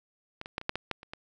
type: clicks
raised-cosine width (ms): 0.3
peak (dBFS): -22 / -24 / -15 / -25 / -11 / -16 / -14 / -30 / -23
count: 9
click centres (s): 0.414 / 0.459 / 0.581 / 0.614 / 0.694 / 0.756 / 0.913 / 1.031 / 1.135
effects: none